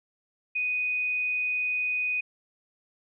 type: tone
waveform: sine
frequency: 2489 Hz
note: D#7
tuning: in tune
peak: -25 dBFS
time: 0.55-2.21 s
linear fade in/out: 10 ms
effects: none